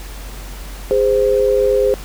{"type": "tone pair together", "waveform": "sine", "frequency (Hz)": [409.7, 518.3], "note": ["G#4", "C5"], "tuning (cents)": [-24, -16], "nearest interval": "major third", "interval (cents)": 408, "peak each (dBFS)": -14, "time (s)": [0.91, 1.94], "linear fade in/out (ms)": 0, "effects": ["added 47 Hz sine -29 dBFS peak until 2.04 s", "pink hiss -36 dBFS RMS until 2.04 s"]}